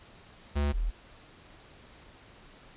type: tone pair in turn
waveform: square / sine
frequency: 72.1 / 40.39 Hz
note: D2 / E1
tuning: -31 / -35 cents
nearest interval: minor seventh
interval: 1004 cents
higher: first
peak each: -26 dBFS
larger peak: neither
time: 0.55-0.73 / 0.73-0.91 s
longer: neither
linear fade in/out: 20 ms
effects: pink hiss -54 dBFS RMS until 2.76 s + resampled to 8000 Hz